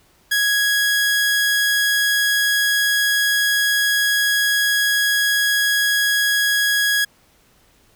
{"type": "tone", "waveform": "sawtooth", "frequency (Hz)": 1661.2, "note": "G#6", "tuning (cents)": 0, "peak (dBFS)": -12, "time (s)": [0.31, 7.05], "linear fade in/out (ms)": 10, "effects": ["pink hiss -56 dBFS RMS until 7.95 s"]}